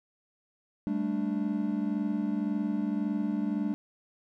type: chord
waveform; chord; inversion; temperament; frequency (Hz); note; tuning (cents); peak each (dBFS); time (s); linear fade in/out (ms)
triangle; G suspended second; none; equal with one note detuned; 198.16 / 220 / 293.7; G3 / A3 / D4; +19 / 0 / 0; -30; 0.87-3.74; 0
effects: none